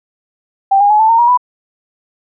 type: tone with pitch steps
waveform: sine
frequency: 784 / 814.9 / 847.1 / 880.5 / 915.3 / 951.4 / 988.9 Hz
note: G5 / G#5 / G#5 / A5 / A#5 / A#5 / B5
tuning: 0 / -33 / +34 / +1 / -32 / +35 / +2 cents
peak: -6 dBFS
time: 0.71-1.375 s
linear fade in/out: 10 ms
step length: 95 ms
effects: none